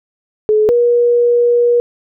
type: tone pair in turn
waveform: sine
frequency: 428.1 / 479.3 Hz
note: A4 / A#4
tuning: -47 / +48 cents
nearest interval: major second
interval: 195 cents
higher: second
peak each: -8 dBFS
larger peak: neither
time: 0.49-0.69 / 0.69-1.8 s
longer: second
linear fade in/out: 0 ms
effects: none